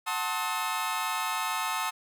sawtooth chord, F# diminished seventh, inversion none, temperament just, 740 / 888 / 1065.6 / 1278.7 Hz, F#5 / A5 / C6 / Eb6, 0 / +16 / +31 / +47 cents, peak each -34 / -29 / -31 / -29 dBFS, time 0.06-1.91 s, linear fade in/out 20 ms, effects none

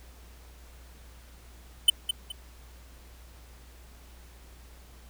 square tone with echo, 3033 Hz, F#7, 42 cents sharp, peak -14 dBFS, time 1.88-1.9 s, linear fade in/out 5 ms, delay 210 ms, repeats 2, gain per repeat -10 dB, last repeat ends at 2.32 s, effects added 60 Hz sine -49 dBFS peak until 5.09 s + pink hiss -56 dBFS RMS until 5.09 s

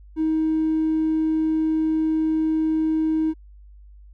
triangle tone, 315.9 Hz, D#4, 26 cents sharp, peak -15 dBFS, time 0.16-3.34 s, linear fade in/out 50 ms, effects tanh soft clip ceiling -15 dBFS + added 50 Hz sine -43 dBFS peak until 4.13 s

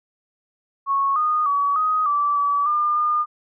sine tone with pitch steps, 1103 / 1230 / 1135 / 1253 / 1161 / 1147 / 1203 / 1213 Hz, C#6 / D#6 / C#6 / D#6 / D6 / D6 / D6 / D#6, -9 / -20 / +41 / +12 / -20 / -41 / +41 / -44 cents, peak -17 dBFS, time 0.86-3.26 s, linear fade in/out 50 ms, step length 300 ms, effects none

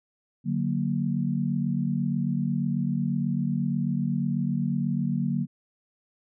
sine chord, D augmented, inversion none, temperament equal, 146.83 / 185 / 233.1 Hz, D3 / F#3 / A#3, 0 / 0 / 0 cents, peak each -28 dBFS, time 0.44-5.47 s, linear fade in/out 50 ms, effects none

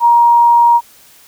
sine tone, 944 Hz, A#5, 22 cents sharp, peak -5 dBFS, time 0-0.81 s, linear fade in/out 50 ms, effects white hiss -44 dBFS RMS until 1.27 s

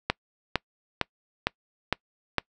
click train, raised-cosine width 0.3 ms, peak -6 dBFS, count 6, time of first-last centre 0.1-2.383 s, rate 2.19 Hz, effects noise-tail reverb RT60 0.1 s tail -26 dB re dry

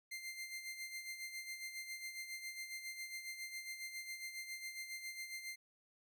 sawtooth tone with tremolo, 2093 Hz, C7, in tune, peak -39 dBFS, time 0.11-5.56 s, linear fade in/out 10 ms, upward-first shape sine, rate 7.3 Hz, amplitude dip 60%, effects none

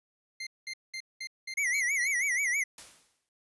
25% pulse tone bursts, 2093 Hz, C7, in tune, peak -32 dBFS, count 7, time 0.4-2.076 s, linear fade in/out 5 ms, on 68 ms, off 200 ms
square tone with vibrato, 2094 Hz, C7, 1 cent sharp, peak -27 dBFS, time 1.57-2.64 s, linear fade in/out 10 ms, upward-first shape sine, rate 6.2 Hz, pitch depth 160 cents each way
white noise with exponential decay, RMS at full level -44 dBFS, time 2.78-3.29 s, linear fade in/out 2 ms, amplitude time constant 110 ms
effects resampled to 24000 Hz

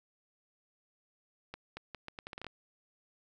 accelerating click train, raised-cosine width 0.3 ms, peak -26 dBFS, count 11, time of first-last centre 1.54-2.467 s, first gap 230 ms, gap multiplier 0.77, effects none

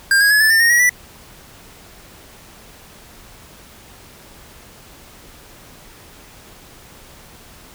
square tone with pitch steps, 1601 / 1648.9 / 1698.2 / 1748.9 / 1801.2 / 1855.1 / 1910.5 / 1967.6 Hz, G6 / G#6 / G#6 / A6 / A6 / A#6 / A#6 / B6, +36 / -13 / +38 / -11 / +40 / -9 / +42 / -7 cents, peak -11 dBFS, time 0.11-0.894 s, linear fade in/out 2 ms, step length 98 ms, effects pink hiss -43 dBFS RMS until 7.74 s

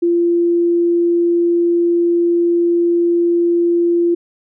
sine tone, 343.7 Hz, F4, 28 cents flat, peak -11 dBFS, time 0.02-4.15 s, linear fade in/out 10 ms, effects none

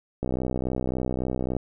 click train, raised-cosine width 2 ms, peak -14 dBFS, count 86, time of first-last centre 0.23-1.566 s, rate 63.6 Hz, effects none

